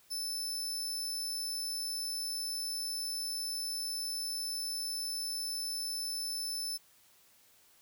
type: tone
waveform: sawtooth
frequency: 5274 Hz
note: E8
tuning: in tune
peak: -32 dBFS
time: 0.1-6.78 s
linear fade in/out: 20 ms
effects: white hiss -64 dBFS RMS until 7.81 s